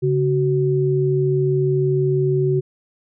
sine tone pair together, 140 / 373.8 Hz, C#3 / F#4, +18 / +18 cents, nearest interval octave + perfect fourth, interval 1700 cents, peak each -18 dBFS, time 0.02-2.61 s, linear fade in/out 20 ms, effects none

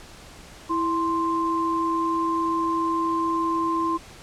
sine tone pair together, 329.6 / 1046.5 Hz, E4 / C6, 0 / 0 cents, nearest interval octave + minor sixth, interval 2000 cents, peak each -25 / -23 dBFS, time 0.69-3.98 s, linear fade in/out 20 ms, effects pink hiss -45 dBFS RMS until 4.22 s + low-pass 9000 Hz 12 dB/octave

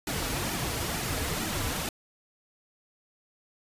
pink noise with flanger, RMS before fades -31 dBFS, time 0.07-1.89 s, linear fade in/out 2 ms, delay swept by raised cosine 1.8 to 5.7 ms, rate 2.2 Hz, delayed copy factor -0.65, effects resampled to 32000 Hz

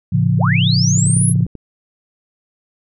sine chord, A augmented, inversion none, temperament just, 110 / 137.5 / 171.88 Hz, A2 / C#3 / E#3, 0 / -14 / -27 cents, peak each -16 dBFS, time 0.12-1.46 s, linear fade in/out 10 ms
sine linear sweep, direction up, 293.7 to 11175 Hz, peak -17 dBFS, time 0.38-1.34 s, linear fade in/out 50 ms
clicks, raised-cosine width 3 ms, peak -19 dBFS, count 10, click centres 0.976 / 1.066 / 1.097 / 1.168 / 1.214 / 1.297 / 1.357 / 1.407 / 1.465 / 1.553 s
effects none

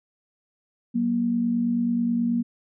sine tone pair together, 188 / 237.3 Hz, F#3 / A#3, +28 / +31 cents, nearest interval major third, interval 403 cents, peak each -29 / -21 dBFS, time 0.94-2.43 s, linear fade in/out 20 ms, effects none

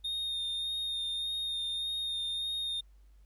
triangle tone with vibrato, 3675 Hz, A#7, 25 cents flat, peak -31 dBFS, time 0.04-2.81 s, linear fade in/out 10 ms, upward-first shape sine, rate 1.7 Hz, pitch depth 18 cents each way, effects added 50 Hz sine -55 dBFS peak until 3.25 s + pink hiss -75 dBFS RMS until 3.25 s

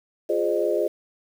sine chord, F minor seventh, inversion none, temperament equal with one note detuned, 349.2 / 415.3 / 523.3 / 608.7 Hz, F4 / Ab4 / C5 / Eb5, 0 / 0 / 0 / -38 cents, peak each -26 / -25 / -27 / -25 dBFS, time 0.29-0.88 s, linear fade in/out 10 ms, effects 8-bit

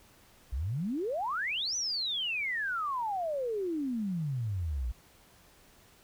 sine exponential two-way sweep, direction up then down, 55.8 to 6100 to 55.8 Hz, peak -30 dBFS, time 0.52-4.92 s, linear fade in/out 10 ms, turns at 1.76 s, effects pink hiss -60 dBFS RMS until 6.03 s

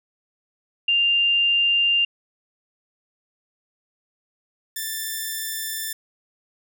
sine / 5% pulse tone pair in turn, 2794 / 1771.3 Hz, F7 / A6, 0 / +11 cents, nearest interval minor sixth, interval 789 cents, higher first, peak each -16 dBFS, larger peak neither, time 0.88-2.05 / 4.76-5.93 s, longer neither, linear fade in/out 5 ms, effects none

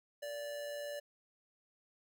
square tone with amplitude modulation, 582 Hz, D5, 16 cents flat, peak -39 dBFS, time 0.22-1 s, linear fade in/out 10 ms, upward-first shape sine, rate 120 Hz, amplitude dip 40%, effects none

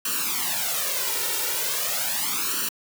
white noise with flanger, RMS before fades -26 dBFS, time 0.05-2.69 s, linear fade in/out 5 ms, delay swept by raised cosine 0.69 to 2.19 ms, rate 0.39 Hz, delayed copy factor +0.95, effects high-pass 200 Hz 12 dB/octave

